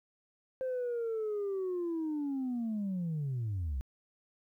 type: linear sweep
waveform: sine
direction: down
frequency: 523.3 to 60.2 Hz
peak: -30 dBFS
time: 0.61-3.81 s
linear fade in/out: 0 ms
effects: tanh soft clip ceiling -30 dBFS + 12-bit